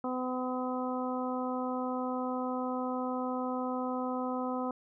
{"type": "harmonic tone", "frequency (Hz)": 253.7, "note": "B3", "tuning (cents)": 47, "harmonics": [1, 2, 3, 4, 5], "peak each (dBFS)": [-34, -37, -39, -40, -41], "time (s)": [0.04, 4.71], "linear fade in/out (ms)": 2, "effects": []}